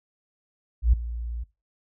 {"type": "tone with ADSR envelope", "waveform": "sine", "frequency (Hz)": 58.27, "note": "A#1", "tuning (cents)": 0, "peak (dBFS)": -12, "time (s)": [0.82, 1.44], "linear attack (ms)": 110, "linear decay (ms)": 7, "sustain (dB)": -17, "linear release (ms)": 11, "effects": ["noise-tail reverb RT60 0.3 s tail -21 dB re dry"]}